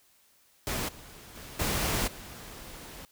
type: noise with level steps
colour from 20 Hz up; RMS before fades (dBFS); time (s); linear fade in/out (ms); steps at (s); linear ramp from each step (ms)
pink; -32 / -49 / -45 / -29 / -45; 0.67-3.05; 0; 0.88 / 1.35 / 1.59 / 2.07; 10
effects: white hiss -64 dBFS RMS until 3.11 s